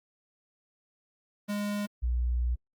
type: tone pair in turn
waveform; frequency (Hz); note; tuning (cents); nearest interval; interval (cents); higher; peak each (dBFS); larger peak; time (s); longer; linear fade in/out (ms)
square / sine; 205.7 / 60.45; G#3 / B1; -16 / -36; octave + major sixth; 2120; first; -30 / -25; second; 1.48-1.87 / 2.02-2.56; second; 20
effects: Opus 32 kbps